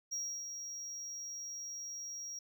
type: tone with ADSR envelope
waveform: triangle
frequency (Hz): 5650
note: F8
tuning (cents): +19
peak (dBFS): -34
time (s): 0.11-2.39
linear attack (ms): 19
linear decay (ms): 310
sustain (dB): -6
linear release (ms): 3
effects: none